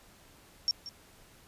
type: tone with echo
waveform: sine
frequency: 5510 Hz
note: F8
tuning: 24 cents flat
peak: -24 dBFS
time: 0.68-0.71 s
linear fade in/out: 0 ms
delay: 180 ms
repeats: 1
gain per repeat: -15 dB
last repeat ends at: 0.89 s
effects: pink hiss -58 dBFS RMS until 1.47 s + resampled to 32000 Hz

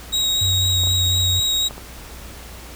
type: tone with vibrato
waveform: 35% pulse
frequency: 3800 Hz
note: A#7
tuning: 33 cents sharp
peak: -16 dBFS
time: 0.12-1.69 s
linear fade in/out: 20 ms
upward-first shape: sine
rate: 4 Hz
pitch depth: 9 cents each way
type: tone with pitch glide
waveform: sine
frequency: 94.1 to 91.26 Hz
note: F#2 to F#2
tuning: +30 to -23 cents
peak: -20 dBFS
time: 0.41-1.4 s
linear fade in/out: 5 ms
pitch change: -53 cents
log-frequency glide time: 0.54-0.82 s
type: clicks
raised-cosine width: 1 ms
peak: -20 dBFS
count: 4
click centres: 0.836 / 0.872 / 1.709 / 1.78 s
effects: added 60 Hz sine -38 dBFS peak until 2.75 s + pink hiss -39 dBFS RMS until 2.75 s

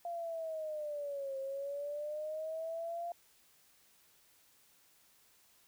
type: linear two-way sweep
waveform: sine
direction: down then up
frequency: 694 to 535 to 694 Hz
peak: -37 dBFS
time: 0.05-3.12 s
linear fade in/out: 2 ms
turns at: 1.38 s
effects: white hiss -67 dBFS RMS until 5.67 s

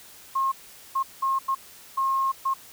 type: tone bursts at uneven times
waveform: sine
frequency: 1074 Hz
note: C6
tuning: 45 cents sharp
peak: -21 dBFS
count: 6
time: 0.35-0.52 / 0.95-1.03 / 1.22-1.39 / 1.48-1.55 / 1.97-2.32 / 2.45-2.54 s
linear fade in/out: 10 ms
effects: white hiss -48 dBFS RMS until 2.72 s

